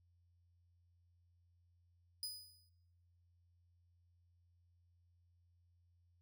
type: tone with exponential decay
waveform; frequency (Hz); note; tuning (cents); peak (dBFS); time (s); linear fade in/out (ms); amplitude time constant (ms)
sawtooth; 4978; D#8; 0; -36; 2.23-2.69; 1; 100
effects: noise-tail reverb RT60 1.0 s tail -19 dB re dry + added 87 Hz sine -70 dBFS peak until 6.21 s